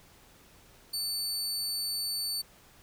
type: tone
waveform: sawtooth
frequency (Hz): 4500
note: C#8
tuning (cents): +25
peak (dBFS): -28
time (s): 0.93-2.42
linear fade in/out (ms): 10
effects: pink hiss -58 dBFS RMS until 2.82 s